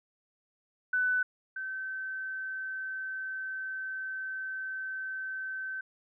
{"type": "tone pair in turn", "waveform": "sine", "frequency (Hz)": [1500, 1538.6], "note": ["F#6", "G6"], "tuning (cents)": [23, -33], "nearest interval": "unison", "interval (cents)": 44, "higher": "second", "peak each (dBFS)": [-25, -34], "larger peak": "first", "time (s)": [[0.93, 1.23], [1.56, 5.81]], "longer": "second", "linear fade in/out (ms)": 5, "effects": []}